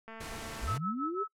click train, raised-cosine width 0.5 ms, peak -32 dBFS, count 157, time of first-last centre 0.08-0.776 s, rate 224 Hz
pink noise, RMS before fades -43 dBFS, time 0.2-0.78 s, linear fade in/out 10 ms
sine linear sweep, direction up, 39.04 to 415.3 Hz, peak -33 dBFS, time 0.61-1.24 s, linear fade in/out 20 ms
sine tone with tremolo, 1300 Hz, E6, 24 cents flat, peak -31 dBFS, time 0.67-1.28 s, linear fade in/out 10 ms, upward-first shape sine, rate 6 Hz, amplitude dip 95%
effects noise-tail reverb RT60 0.1 s tail -22 dB re dry + low-pass 11000 Hz 12 dB/octave

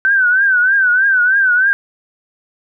sine tone with vibrato, 1528 Hz, G6, 45 cents flat, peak -9 dBFS, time 0.05-1.73 s, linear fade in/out 0 ms, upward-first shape triangle, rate 3.2 Hz, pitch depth 120 cents each way, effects none

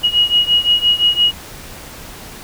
sine beating tone pair, 2893 / 2898.8 Hz, F#7 / F#7, -40 / -36 cents, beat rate 5.8 Hz, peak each -13 / -15 dBFS, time 0.03-1.32 s, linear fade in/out 20 ms, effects pink hiss -34 dBFS RMS until 2.43 s

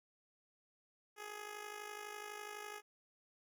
10% pulse tone with amplitude modulation, 418.4 Hz, G#4, 13 cents sharp, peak -35 dBFS, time 1.16-2.82 s, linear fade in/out 50 ms, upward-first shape sine, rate 52 Hz, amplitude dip 65%, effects none

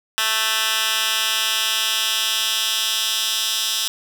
10% pulse tone with high-pass filter sweep, 220 Hz, A3, in tune, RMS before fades -21 dBFS, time 0.18-3.88 s, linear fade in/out 0 ms, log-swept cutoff 2100 to 3800 Hz, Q 1.5, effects none

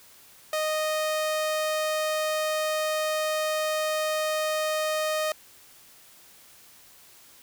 sawtooth tone, 620 Hz, D#5, 6 cents flat, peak -21 dBFS, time 0.53-5.32 s, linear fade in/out 2 ms, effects white hiss -53 dBFS RMS until 7.42 s

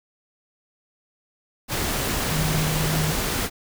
sine tone in noise, 155.56 Hz, D#3, in tune, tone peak -23 dBFS, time 2.28-3.15 s, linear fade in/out 50 ms, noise pink, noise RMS -25 dBFS, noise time 1.68-3.5 s, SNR -1 dB, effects none

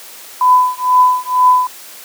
sine tone with tremolo, 1003 Hz, B5, 26 cents sharp, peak -4 dBFS, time 0.41-1.67 s, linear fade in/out 2 ms, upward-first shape triangle, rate 2.1 Hz, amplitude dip 100%, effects white hiss -35 dBFS RMS until 2.04 s + high-pass 300 Hz 12 dB/octave

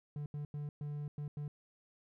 triangle tone bursts at uneven times, 146.83 Hz, D3, in tune, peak -36 dBFS, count 6, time 0.16-0.26 / 0.34-0.45 / 0.54-0.69 / 0.81-1.08 / 1.18-1.28 / 1.37-1.48 s, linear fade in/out 2 ms, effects none

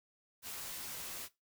white noise with comb filter, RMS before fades -44 dBFS, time 0.42-1.29 s, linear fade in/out 50 ms, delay 15 ms, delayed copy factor -0.6, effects noise-tail reverb RT60 0.2 s tail -18 dB re dry

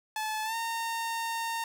sawtooth tone with pitch glide, 865 to 916.4 Hz, A5 to A#5, -30 to -30 cents, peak -27 dBFS, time 0.16-1.64 s, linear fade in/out 2 ms, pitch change +100 cents, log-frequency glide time 0.44-0.55 s, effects none

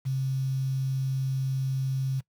sine tone with quantisation, 133.2 Hz, C3, 31 cents sharp, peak -25 dBFS, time 0.05-2.21 s, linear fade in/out 20 ms, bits 8, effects noise-tail reverb RT60 0.1 s tail -20 dB re dry

